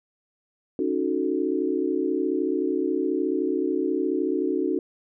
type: chord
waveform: sine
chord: D# half-diminished seventh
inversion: third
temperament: equal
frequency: 277.2 / 311.1 / 370 / 440 Hz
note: C#4 / D#4 / F#4 / A4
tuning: 0 / 0 / 0 / 0 cents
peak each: -28 / -27 / -26 / -30 dBFS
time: 0.79-4.79 s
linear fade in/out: 2 ms
effects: none